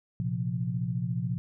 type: chord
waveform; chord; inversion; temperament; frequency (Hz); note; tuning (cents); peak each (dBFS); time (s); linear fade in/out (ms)
sine; Bb suspended second; none; equal; 116.54 / 130.81 / 174.61; Bb2 / C3 / F3; 0 / 0 / 0; -32; 0.2-1.38; 0
effects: none